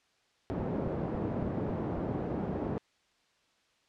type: band-pass noise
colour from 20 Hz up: pink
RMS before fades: -34 dBFS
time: 0.5-2.78 s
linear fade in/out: 0 ms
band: 120 to 550 Hz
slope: 12 dB/octave
type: click train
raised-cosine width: 5 ms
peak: -26 dBFS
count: 6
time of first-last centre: 0.6-1.977 s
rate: 3.63 Hz
effects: white hiss -70 dBFS RMS until 3.88 s + low-pass 5000 Hz 12 dB/octave